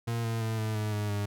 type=tone with pitch steps; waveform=40% pulse; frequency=116.4 / 113.94 / 111.53 / 109.17 / 106.86 / 104.6 / 102.39 Hz; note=A#2 / A#2 / A2 / A2 / G#2 / G#2 / G#2; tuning=-2 / -39 / +24 / -13 / +50 / +13 / -24 cents; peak=-28 dBFS; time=0.07-1.26 s; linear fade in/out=10 ms; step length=170 ms; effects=none